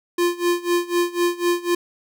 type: tone with tremolo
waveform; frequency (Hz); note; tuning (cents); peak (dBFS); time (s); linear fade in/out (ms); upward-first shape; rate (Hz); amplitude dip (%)
square; 348.9; F4; -2; -16; 0.18-1.75; 5; sine; 4; 90
effects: none